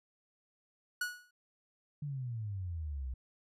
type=tone with exponential decay; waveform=45% pulse; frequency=1464 Hz; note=F#6; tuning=19 cents flat; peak=-30 dBFS; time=1.01-1.31 s; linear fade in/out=5 ms; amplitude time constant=64 ms
type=exponential sweep; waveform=sine; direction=down; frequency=150.5 to 61.1 Hz; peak=-36 dBFS; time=2.02-3.14 s; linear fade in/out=5 ms
effects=resampled to 32000 Hz